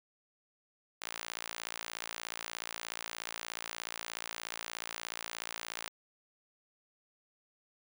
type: tone with high-pass filter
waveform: sawtooth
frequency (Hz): 56.8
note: A#1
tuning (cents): -44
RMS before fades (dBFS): -43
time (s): 1.01-5.89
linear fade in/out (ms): 10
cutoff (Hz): 1300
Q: 0.52
effects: none